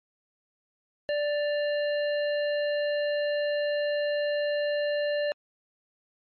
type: harmonic tone with a mistuned harmonic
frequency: 587.3 Hz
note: D5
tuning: in tune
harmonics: 1 / 3 / 5 / 7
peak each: -25 / -35 / -39 / -42 dBFS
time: 1.09-5.32 s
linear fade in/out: 0 ms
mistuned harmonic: 5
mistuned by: -81 cents
effects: MP3 48 kbps